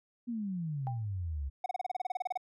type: exponential sweep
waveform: sine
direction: down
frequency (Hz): 246.1 to 65.41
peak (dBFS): -33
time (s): 0.27-1.5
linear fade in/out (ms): 20
type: tone with exponential decay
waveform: sine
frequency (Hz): 793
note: G5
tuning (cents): +20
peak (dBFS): -33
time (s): 0.87-1.05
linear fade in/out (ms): 0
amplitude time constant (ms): 39
type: tone bursts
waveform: triangle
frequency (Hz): 740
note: F#5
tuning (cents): 0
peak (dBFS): -28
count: 15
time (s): 1.64-2.375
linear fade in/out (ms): 5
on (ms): 21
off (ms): 30
effects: none